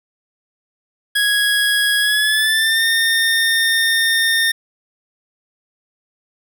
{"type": "tone with pitch glide", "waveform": "25% pulse", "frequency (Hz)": [1661.2, 1822], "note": ["G#6", "A#6"], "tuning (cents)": [0, -40], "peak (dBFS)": -10, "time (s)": [1.15, 4.52], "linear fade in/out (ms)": 10, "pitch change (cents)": 160, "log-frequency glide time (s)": [1.99, 2.85], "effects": []}